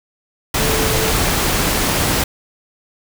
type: tone in noise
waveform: sine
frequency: 440 Hz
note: A4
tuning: in tune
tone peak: -23 dBFS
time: 0.59-1.11 s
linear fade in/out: 5 ms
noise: pink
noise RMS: -17 dBFS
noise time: 0.54-2.24 s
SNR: -9 dB
effects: none